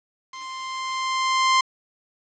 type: tone with level ramp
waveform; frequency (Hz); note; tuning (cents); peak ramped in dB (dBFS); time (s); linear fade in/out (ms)
sawtooth; 1046.5; C6; 0; -31 to -11; 0.33-1.61; 5
effects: resampled to 16000 Hz + 8-bit